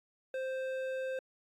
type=tone with hard clipping; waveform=triangle; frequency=523.3 Hz; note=C5; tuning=in tune; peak=-36 dBFS; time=0.34-1.19 s; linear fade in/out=2 ms; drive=14 dB; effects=AAC 64 kbps